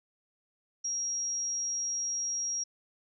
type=tone; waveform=sine; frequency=5640 Hz; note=F8; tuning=16 cents sharp; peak=-30 dBFS; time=0.84-2.64 s; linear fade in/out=10 ms; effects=none